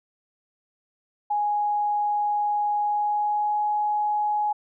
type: tone with pitch glide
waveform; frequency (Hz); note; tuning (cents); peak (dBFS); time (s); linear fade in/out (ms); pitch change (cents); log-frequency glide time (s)
sine; 830.6 to 838.3; G#5 to G#5; 0 to +16; -21; 1.3-4.53; 10; +16; 2.8-3.62
effects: none